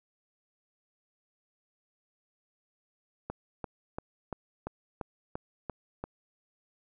click train, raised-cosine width 1 ms, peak -21 dBFS, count 9, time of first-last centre 3.3-6.04 s, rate 2.92 Hz, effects none

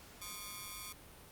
5% pulse ring-modulated tone, 1145 Hz, D6, 44 cents flat, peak -29 dBFS, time 0.21-0.93 s, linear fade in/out 10 ms, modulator 99 Hz, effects pink hiss -56 dBFS RMS until 1.31 s + Opus 48 kbps

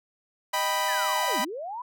sawtooth chord, Eb augmented, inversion none, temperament equal with one note detuned, 620.5 / 784 / 987.8 Hz, Eb5 / G5 / B5, -5 / 0 / 0 cents, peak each -28 / -28 / -22 dBFS, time 0.53-1.45 s, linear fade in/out 10 ms
sine linear two-way sweep, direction down then up, 1826 to 196 to 1019 Hz, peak -32 dBFS, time 0.88-1.82 s, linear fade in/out 5 ms, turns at 1.4 s
effects none

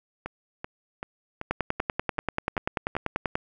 two click trains, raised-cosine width 0.5 ms, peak -18 / -10 dBFS, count 8 / 20, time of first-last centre 0.26-2.952 / 1.51-3.355 s, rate 2.6 / 10.3 Hz, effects none

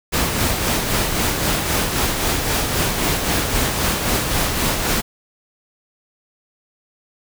pink noise with tremolo, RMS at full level -18 dBFS, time 0.12-5.02 s, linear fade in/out 20 ms, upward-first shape sine, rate 3.8 Hz, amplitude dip 40%, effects none

